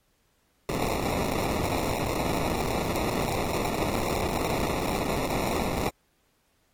white noise with sample-and-hold, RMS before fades -28 dBFS, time 0.69-5.89 s, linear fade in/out 2 ms, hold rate 1575 Hz, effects pink hiss -70 dBFS RMS until 6.73 s + AAC 48 kbps

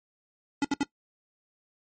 square tone bursts, 283.7 Hz, C#4, 40 cents sharp, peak -23 dBFS, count 3, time 0.62-0.832 s, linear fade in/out 2 ms, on 26 ms, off 67 ms, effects noise-tail reverb RT60 0.1 s tail -19 dB re dry + MP3 32 kbps

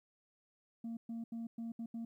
sine tone bursts at uneven times, 230 Hz, A#3, 23 cents flat, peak -37 dBFS, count 6, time 0.84-0.97 / 1.09-1.24 / 1.32-1.47 / 1.58-1.72 / 1.79-1.86 / 1.94-2.05 s, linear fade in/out 5 ms, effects tanh soft clip ceiling -38 dBFS + 13-bit

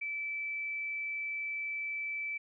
sine tone, 2316 Hz, D7, 25 cents flat, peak -34 dBFS, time 0.01-2.38 s, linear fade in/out 10 ms, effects none

